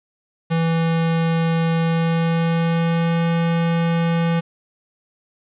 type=tone with pitch glide; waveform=square; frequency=164.81 to 167.4 Hz; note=E3 to E3; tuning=0 to +27 cents; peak=-17 dBFS; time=0.5-4.41 s; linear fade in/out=20 ms; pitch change=+27 cents; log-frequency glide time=1.77-3.25 s; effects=resampled to 8000 Hz + 8-bit